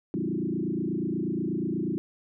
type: tone with frequency modulation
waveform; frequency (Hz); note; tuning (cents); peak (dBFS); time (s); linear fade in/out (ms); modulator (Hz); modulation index
sine; 257.1; C4; -30; -26; 0.14-1.98; 0; 28.3; 3.6
effects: none